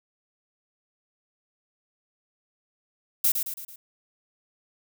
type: noise with echo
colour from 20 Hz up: violet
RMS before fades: -21 dBFS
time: 3.24-3.32 s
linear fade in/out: 5 ms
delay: 110 ms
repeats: 4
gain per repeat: -6 dB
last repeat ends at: 3.76 s
effects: none